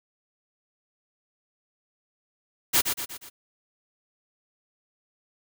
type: noise with echo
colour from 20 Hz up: white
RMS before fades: -20 dBFS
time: 2.73-2.82 s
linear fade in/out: 20 ms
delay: 120 ms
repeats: 4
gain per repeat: -6 dB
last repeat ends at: 3.3 s
effects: none